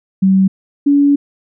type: tone pair in turn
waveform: sine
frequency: 191.2 / 284.6 Hz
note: G3 / C#4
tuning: -43 / +46 cents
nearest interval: perfect fifth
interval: 689 cents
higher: second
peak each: -7 dBFS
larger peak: neither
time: 0.22-0.48 / 0.86-1.16 s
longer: second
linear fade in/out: 10 ms
effects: none

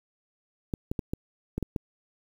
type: clicks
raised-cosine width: 3 ms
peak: -16 dBFS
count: 7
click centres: 0.738 / 0.915 / 0.992 / 1.135 / 1.58 / 1.627 / 1.762 s
effects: 8-bit

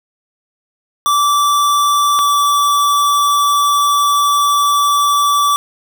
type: tone pair in turn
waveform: square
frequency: 1163 / 1156.3 Hz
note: D6 / D6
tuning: -17 / -27 cents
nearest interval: unison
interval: 10 cents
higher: first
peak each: -11 dBFS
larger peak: neither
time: 1.06-2.19 / 2.19-5.56 s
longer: second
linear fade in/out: 0 ms
effects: none

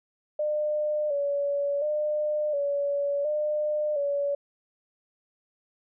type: tone with vibrato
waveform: sine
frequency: 585 Hz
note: D5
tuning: 7 cents flat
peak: -24 dBFS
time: 0.39-4.35 s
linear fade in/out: 5 ms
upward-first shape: square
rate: 0.7 Hz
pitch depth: 50 cents each way
effects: none

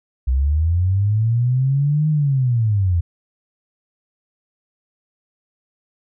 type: linear two-way sweep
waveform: sine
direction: up then down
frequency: 61.5 to 155.56 to 82.2 Hz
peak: -14 dBFS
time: 0.27-3.01 s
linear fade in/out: 10 ms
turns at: 2.09 s
effects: none

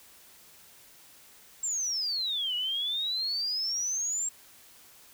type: exponential two-way sweep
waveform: sine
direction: down then up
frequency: 7540 to 2898 to 7540 Hz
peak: -28 dBFS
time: 1.63-4.29 s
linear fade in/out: 5 ms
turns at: 2.55 s
effects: white hiss -55 dBFS RMS until 5.13 s

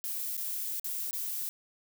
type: noise with dropouts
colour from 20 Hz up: violet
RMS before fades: -35 dBFS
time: 0.04-1.49 s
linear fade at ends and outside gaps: 0 ms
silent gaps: 0.368-0.377 / 0.797-0.844 / 1.109-1.13 s
effects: none

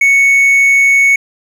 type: tone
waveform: triangle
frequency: 2217 Hz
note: C#7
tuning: in tune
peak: -4 dBFS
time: 0.01-1.16 s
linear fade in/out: 5 ms
effects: none

